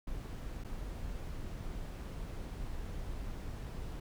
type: noise with dropouts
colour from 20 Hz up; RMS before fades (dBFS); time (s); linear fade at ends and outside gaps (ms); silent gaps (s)
brown; -41; 0.07-4; 5; 0.638-0.646
effects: none